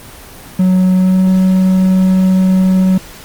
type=tone with pitch glide; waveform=triangle; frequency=185 to 187.15 Hz; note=F#3 to F#3; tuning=0 to +20 cents; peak=-5 dBFS; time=0.59-2.98 s; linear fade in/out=5 ms; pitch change=+20 cents; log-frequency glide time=0.94-1.23 s; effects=pink hiss -34 dBFS RMS until 3.24 s + Opus 24 kbps